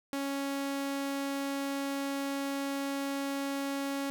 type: tone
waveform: sawtooth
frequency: 277.2 Hz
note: C#4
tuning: in tune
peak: -28 dBFS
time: 0.13-4.1 s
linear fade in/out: 0 ms
effects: none